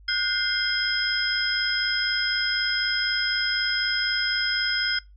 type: tone cluster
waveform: sine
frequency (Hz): 1452 / 1556 / 2086 / 3231 / 5090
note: F#6 / G6 / C7 / G#7 / D#8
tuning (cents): -33 / -13 / -6 / -48 / +39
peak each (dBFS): -28 / -31 / -32 / -30 / -25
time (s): 0.08-4.99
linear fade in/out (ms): 5
effects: noise-tail reverb RT60 0.2 s tail -22 dB re dry + added 50 Hz sine -47 dBFS peak until 5.16 s